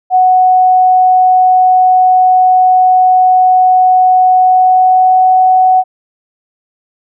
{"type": "tone with pitch glide", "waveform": "sine", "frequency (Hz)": [740, 744.7], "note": ["F#5", "F#5"], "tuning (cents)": [0, 11], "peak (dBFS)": -4, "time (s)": [0.1, 5.84], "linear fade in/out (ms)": 50, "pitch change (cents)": 11, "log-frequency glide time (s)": [4.38, 5.31], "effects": []}